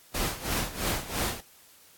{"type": "noise with tremolo", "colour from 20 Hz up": "pink", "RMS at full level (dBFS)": -28, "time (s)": [0.14, 1.41], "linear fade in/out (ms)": 10, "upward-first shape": "sine", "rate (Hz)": 3, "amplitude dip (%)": 80, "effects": ["white hiss -56 dBFS RMS until 1.97 s", "AAC 64 kbps"]}